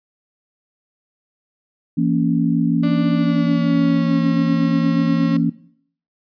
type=chord; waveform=sine; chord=A# diminished; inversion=second; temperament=just; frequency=167.82 / 233.1 / 279.7 Hz; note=E3 / A#3 / C#4; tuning=+31 / 0 / +16 cents; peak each=-19 dBFS; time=1.97-5.5 s; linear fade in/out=10 ms
type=tone with pitch glide; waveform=35% pulse; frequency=294.2 to 271.3 Hz; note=D4 to C#4; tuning=+3 to -37 cents; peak=-21 dBFS; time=2.83-5.37 s; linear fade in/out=5 ms; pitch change=-140 cents; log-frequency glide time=3.14-4.25 s
effects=noise-tail reverb RT60 0.6 s tail -18 dB re dry + resampled to 11025 Hz